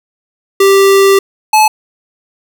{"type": "tone pair in turn", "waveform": "square", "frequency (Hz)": [392, 861.4], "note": ["G4", "A5"], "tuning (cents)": [0, -37], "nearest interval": "octave + major second", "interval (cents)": 1363, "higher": "second", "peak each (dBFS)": -5, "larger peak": "neither", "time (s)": [[0.6, 1.19], [1.53, 1.68]], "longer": "first", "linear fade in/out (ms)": 5, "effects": []}